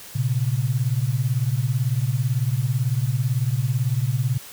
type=beating tone pair; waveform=sine; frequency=116.54 / 134.54 Hz; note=A#2 / C3; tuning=0 / +49 cents; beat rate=18 Hz; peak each=-22 dBFS; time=0.15-4.38 s; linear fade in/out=10 ms; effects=white hiss -41 dBFS RMS until 4.52 s